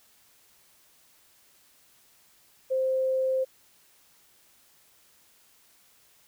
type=tone; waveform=sine; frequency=523.3 Hz; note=C5; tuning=in tune; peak=-23 dBFS; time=2.7-3.45 s; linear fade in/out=20 ms; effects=white hiss -61 dBFS RMS until 6.27 s